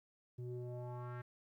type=tone with low-pass filter sweep; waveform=square; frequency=122.8 Hz; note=B2; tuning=9 cents flat; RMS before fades=-45 dBFS; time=0.38-1.22 s; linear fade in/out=10 ms; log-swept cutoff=270 to 1700 Hz; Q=2.9; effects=13-bit